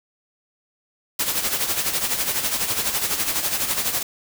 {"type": "noise with tremolo", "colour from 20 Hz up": "white", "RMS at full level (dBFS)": -21, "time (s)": [1.19, 4.03], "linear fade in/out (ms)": 5, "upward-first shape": "sine", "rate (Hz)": 12, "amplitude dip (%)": 60, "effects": []}